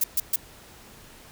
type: noise bursts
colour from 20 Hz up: violet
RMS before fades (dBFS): -22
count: 3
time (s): 0.01-0.36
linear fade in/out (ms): 5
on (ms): 30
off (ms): 130
effects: pink hiss -49 dBFS RMS until 1.31 s